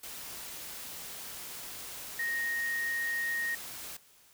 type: tone in noise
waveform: sine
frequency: 1864.7 Hz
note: A#6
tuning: in tune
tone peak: -30 dBFS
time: 2.19-3.55 s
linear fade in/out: 5 ms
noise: white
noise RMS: -43 dBFS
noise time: 0.03-3.97 s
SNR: +10 dB
effects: white hiss -61 dBFS RMS until 4.33 s